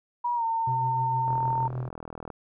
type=tone with pitch glide; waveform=sine; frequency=962 to 908 Hz; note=B5 to A#5; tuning=-46 to -46 cents; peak=-24 dBFS; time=0.24-1.68 s; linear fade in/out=10 ms; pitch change=-100 cents; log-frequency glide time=0.35-0.44 s
type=tone with tremolo; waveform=triangle; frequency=126.3 Hz; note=B2; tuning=39 cents sharp; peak=-26 dBFS; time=0.67-1.89 s; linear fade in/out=5 ms; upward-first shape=sine; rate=6.5 Hz; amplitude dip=35%
type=click train; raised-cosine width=1 ms; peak=-24 dBFS; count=42; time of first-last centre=1.28-2.302 s; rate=40.1 Hz
effects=none